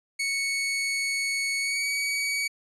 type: tone with pitch glide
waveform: sawtooth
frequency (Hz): 2217 to 2261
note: C#7 to C#7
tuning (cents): 0 to +34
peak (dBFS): -22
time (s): 0.19-2.48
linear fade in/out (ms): 10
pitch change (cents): +34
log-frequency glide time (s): 1.6-1.86
effects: resampled to 24000 Hz